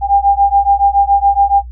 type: beating tone pair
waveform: sine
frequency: 796 / 803.1 Hz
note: G5 / G5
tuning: +26 / +42 cents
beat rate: 7.1 Hz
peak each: -11 dBFS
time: 0.01-1.63 s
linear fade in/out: 50 ms
effects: noise-tail reverb RT60 0.1 s tail -20 dB re dry + added 60 Hz sine -26 dBFS peak until 1.71 s